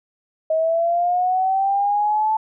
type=linear sweep; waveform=sine; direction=up; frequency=631 to 878 Hz; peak=-16 dBFS; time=0.5-2.37 s; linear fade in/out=5 ms; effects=none